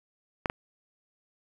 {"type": "clicks", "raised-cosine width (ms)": 0.5, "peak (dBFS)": -13, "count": 2, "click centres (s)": [0.458, 0.499], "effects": ["7-bit"]}